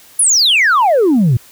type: exponential sweep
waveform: sine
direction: down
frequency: 11000 to 110.2 Hz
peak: -6 dBFS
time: 0.19-1.37 s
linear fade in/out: 5 ms
effects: tanh soft clip ceiling -6 dBFS + white hiss -43 dBFS RMS until 1.51 s